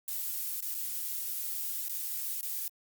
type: noise with dropouts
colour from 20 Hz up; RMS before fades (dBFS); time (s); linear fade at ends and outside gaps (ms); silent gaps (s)
violet; -35; 0.08-2.68; 1; 0.606-0.624 / 0.744-0.748 / 1.884-1.895 / 2.41-2.429
effects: Opus 48 kbps